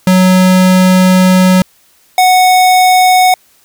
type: tone pair in turn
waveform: square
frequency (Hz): 185 / 737.7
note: F#3 / F#5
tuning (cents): 0 / -5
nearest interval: 2 octaves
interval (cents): 2395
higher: second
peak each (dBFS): -5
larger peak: neither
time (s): 0.07-1.62 / 2.18-3.34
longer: first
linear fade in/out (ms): 2
effects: white hiss -49 dBFS RMS until 3.64 s